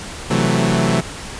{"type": "chord", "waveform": "sawtooth", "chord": "F# half-diminished seventh", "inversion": "second", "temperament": "equal", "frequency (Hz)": [130.81, 164.81, 185, 220], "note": ["C3", "E3", "F#3", "A3"], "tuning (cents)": [0, 0, 0, 0], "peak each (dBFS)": -16, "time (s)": [0.3, 1.01], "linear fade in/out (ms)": 10, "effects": ["pink hiss -31 dBFS RMS until 1.39 s", "resampled to 22050 Hz"]}